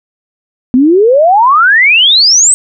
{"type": "exponential sweep", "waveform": "sine", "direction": "up", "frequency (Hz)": [242.2, 8372], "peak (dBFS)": -3, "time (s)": [0.74, 2.54], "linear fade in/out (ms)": 0, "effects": []}